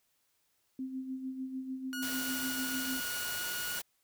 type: tone with tremolo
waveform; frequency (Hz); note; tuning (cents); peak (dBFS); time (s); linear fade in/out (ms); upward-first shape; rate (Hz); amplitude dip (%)
sine; 261.6; C4; 0; -34; 0.79-3; 2; sine; 6.7; 55
type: tone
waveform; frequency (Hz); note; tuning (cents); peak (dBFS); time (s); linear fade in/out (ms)
sawtooth; 1450; F#6; -35; -34; 1.93-3.79; 0
type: noise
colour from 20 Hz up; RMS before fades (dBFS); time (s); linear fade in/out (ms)
white; -39; 2.02-3.82; 10
effects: white hiss -75 dBFS RMS until 4.03 s